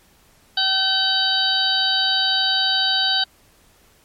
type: harmonic tone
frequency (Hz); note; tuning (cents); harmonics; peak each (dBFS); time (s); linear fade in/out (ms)
766; G5; -40; 1 / 2 / 4 / 5 / 6; -27 / -24 / -22 / -21 / -22; 0.57-3.24; 5
effects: pink hiss -55 dBFS RMS until 4.04 s + MP3 64 kbps